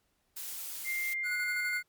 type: noise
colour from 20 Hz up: blue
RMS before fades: -40 dBFS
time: 0.36-1.14 s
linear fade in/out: 10 ms
type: tone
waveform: sine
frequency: 2100 Hz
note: C7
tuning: 6 cents sharp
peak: -31 dBFS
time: 0.84-1.83 s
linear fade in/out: 50 ms
type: tone with tremolo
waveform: square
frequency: 1470 Hz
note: F#6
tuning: 12 cents flat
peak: -34 dBFS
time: 1.23-1.83 s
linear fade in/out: 50 ms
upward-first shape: square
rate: 12 Hz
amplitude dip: 35%
effects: pink hiss -75 dBFS RMS until 1.88 s + MP3 96 kbps